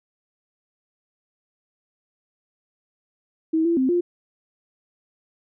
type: tone with pitch steps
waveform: sine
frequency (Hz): 320.7 / 337.7 / 261 / 350.5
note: E4 / E4 / C4 / F4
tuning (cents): -48 / +42 / -4 / +6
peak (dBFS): -17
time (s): 3.53-4.01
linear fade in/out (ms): 10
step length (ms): 120
effects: none